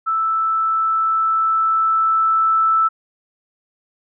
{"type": "tone with level ramp", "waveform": "sine", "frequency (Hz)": 1318.5, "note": "E6", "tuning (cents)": 0, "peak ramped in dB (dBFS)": [-16, -12], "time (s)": [0.06, 2.89], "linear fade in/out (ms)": 20, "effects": []}